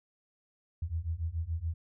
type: beating tone pair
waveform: sine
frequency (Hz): 78.9 / 85.9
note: D#2 / F2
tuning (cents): +25 / -28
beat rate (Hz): 7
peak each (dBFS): -35 / -34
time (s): 0.82-1.74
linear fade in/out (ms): 5
effects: none